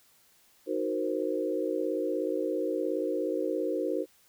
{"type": "chord", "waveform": "sine", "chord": "C half-diminished seventh", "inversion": "first", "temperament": "equal", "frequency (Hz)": [311.1, 370, 466.2, 523.3], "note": ["Eb4", "Gb4", "Bb4", "C5"], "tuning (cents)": [0, 0, 0, 0], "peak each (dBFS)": -33, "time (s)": [0.66, 4.06], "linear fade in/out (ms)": 50, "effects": ["white hiss -63 dBFS RMS until 4.28 s"]}